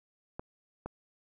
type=clicks; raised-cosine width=1 ms; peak=-24 dBFS; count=2; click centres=0.395 / 0.86 s; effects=none